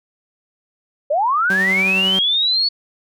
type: linear sweep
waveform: sine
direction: up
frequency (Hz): 548 to 4461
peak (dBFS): -14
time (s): 1.1-2.69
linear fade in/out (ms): 10
type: tone with tremolo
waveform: sawtooth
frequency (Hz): 190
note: F#3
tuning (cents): +46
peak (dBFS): -17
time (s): 1.5-2.19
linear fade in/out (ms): 2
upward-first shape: triangle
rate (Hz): 11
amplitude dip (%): 30
effects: none